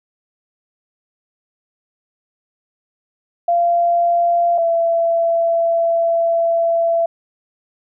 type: tone pair in turn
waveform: sine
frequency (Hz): 689 / 670.9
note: F5 / E5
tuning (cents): -24 / +30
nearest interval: unison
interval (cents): 46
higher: first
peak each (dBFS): -12 / -13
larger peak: first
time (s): 3.48-4.58 / 4.58-7.06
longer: second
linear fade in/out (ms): 5
effects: none